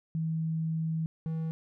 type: tone pair in turn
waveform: sine / triangle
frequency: 161 / 161 Hz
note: E3 / E3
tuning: -41 / -41 cents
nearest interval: unison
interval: 0 cents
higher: neither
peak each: -28 dBFS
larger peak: neither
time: 0.15-1.06 / 1.26-1.51 s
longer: first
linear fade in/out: 0 ms
effects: none